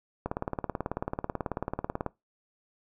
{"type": "click train", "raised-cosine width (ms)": 1, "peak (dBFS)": -16, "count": 34, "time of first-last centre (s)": [0.26, 2.063], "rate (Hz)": 18.3, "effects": ["noise-tail reverb RT60 0.2 s tail -21 dB re dry"]}